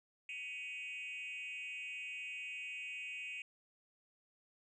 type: tone with frequency modulation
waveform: sine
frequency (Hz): 2513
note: D#7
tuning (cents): +17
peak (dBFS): -40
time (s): 0.29-3.42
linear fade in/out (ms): 2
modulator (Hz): 271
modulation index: 0.87
effects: tanh soft clip ceiling -40 dBFS